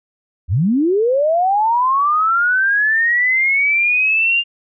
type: linear sweep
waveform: sine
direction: up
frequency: 68.7 to 2818 Hz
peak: -12 dBFS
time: 0.48-4.44 s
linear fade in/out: 50 ms
effects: none